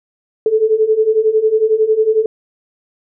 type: beating tone pair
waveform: sine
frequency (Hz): 430 / 441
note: A4 / A4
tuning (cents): -40 / +4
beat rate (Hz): 11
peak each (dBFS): -15 / -12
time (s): 0.46-2.26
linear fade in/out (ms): 2
effects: none